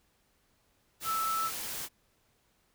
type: tone in noise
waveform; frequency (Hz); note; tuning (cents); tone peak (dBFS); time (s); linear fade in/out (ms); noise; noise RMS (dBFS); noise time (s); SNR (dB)
sine; 1316; E6; -3; -29; 1.04-1.51; 50; white; -38; 1-1.89; +6
effects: pink hiss -71 dBFS RMS until 2.74 s